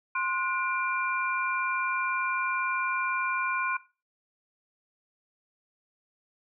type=tone cluster; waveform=sine; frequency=1047 / 1454 / 2378 Hz; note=C6 / F#6 / D7; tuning=+1 / -31 / +21 cents; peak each=-30 / -31 / -32 dBFS; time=0.15-3.77 s; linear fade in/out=5 ms; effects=noise-tail reverb RT60 0.3 s tail -17 dB re dry